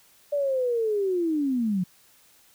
sine linear sweep, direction down, 587 to 173.9 Hz, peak -22 dBFS, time 0.32-1.84 s, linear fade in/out 10 ms, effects white hiss -58 dBFS RMS until 2.54 s

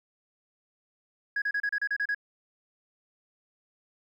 sine tone bursts, 1661.2 Hz, G#6, in tune, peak -24 dBFS, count 9, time 1.36-2.147 s, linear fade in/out 5 ms, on 59 ms, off 32 ms, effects tanh soft clip ceiling -23 dBFS + 11-bit

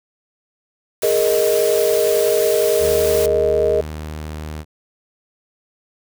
white noise, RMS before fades -26 dBFS, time 1.02-3.26 s, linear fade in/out 2 ms
sine chord, Ab suspended second, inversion none, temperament equal, 415.3 / 466.2 / 622.3 Hz, Ab4 / Bb4 / Eb5, 0 / 0 / 0 cents, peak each -18 dBFS, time 1.03-3.81 s, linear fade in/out 5 ms
sawtooth tone, 77 Hz, D#2, 17 cents flat, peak -23 dBFS, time 2.78-4.65 s, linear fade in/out 50 ms
effects none

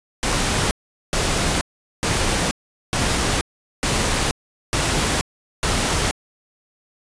pink noise bursts, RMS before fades -20 dBFS, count 7, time 0.23-6.11 s, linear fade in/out 0 ms, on 480 ms, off 420 ms, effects resampled to 22050 Hz

